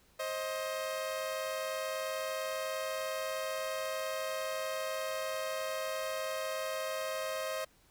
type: tone pair together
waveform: sawtooth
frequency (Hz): 529 / 629.1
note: C5 / D#5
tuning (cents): +19 / +19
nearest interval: minor third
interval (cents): 300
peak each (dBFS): -34 / -33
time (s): 0.19-7.65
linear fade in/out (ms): 10
effects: pink hiss -66 dBFS RMS until 7.9 s